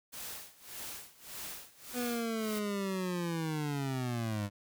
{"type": "noise with tremolo", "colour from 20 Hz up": "white", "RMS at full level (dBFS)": -42, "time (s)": [0.12, 2.6], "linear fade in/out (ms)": 20, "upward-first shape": "sine", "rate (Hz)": 1.7, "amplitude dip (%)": 90}
{"type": "linear sweep", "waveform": "25% pulse", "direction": "down", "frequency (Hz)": [248.3, 99], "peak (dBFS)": -29, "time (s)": [1.93, 4.5], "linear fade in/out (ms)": 50}
{"effects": []}